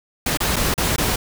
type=noise with dropouts; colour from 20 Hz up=pink; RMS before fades=-20 dBFS; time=0.26-1.16 s; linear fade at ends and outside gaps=5 ms; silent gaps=0.373-0.403 / 0.56-0.564 / 0.741-0.778 / 0.962-0.981 s; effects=none